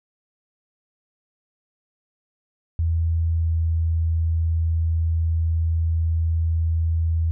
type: tone with pitch glide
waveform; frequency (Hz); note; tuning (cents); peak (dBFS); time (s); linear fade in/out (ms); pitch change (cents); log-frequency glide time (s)
sine; 82.41 to 81.89; E2 to E2; 0 to -11; -18; 2.79-7.31; 0; -11; 3.37-3.49
effects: none